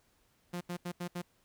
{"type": "tone bursts at uneven times", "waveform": "sawtooth", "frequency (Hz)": 176, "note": "F3", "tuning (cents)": 14, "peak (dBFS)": -32, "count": 5, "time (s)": [[0.53, 0.61], [0.69, 0.77], [0.85, 0.92], [1, 1.08], [1.15, 1.22]], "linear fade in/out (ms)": 10, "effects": ["pink hiss -71 dBFS RMS until 1.44 s"]}